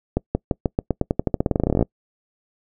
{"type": "accelerating click train", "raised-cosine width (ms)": 2, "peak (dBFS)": -5, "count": 25, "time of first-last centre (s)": [0.17, 1.826], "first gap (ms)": 180, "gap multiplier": 0.9, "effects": ["noise-tail reverb RT60 0.1 s tail -26 dB re dry"]}